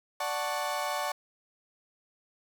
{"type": "chord", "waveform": "35% pulse", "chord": "D major seventh", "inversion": "none", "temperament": "equal", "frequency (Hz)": [587.3, 740, 880, 1108.7], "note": ["D5", "F#5", "A5", "C#6"], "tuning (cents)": [0, 0, 0, 0], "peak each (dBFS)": -34, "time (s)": [0.2, 1.12], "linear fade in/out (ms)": 5, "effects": []}